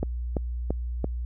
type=click train; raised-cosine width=2 ms; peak=-13 dBFS; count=4; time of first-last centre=0.03-1.044 s; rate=2.96 Hz; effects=added 60 Hz sine -28 dBFS peak until 1.25 s